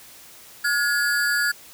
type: ring-modulated tone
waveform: square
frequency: 1556 Hz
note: G6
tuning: 13 cents flat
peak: -17 dBFS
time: 0.64-1.52 s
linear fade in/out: 10 ms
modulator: 124 Hz
effects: white hiss -46 dBFS RMS until 1.73 s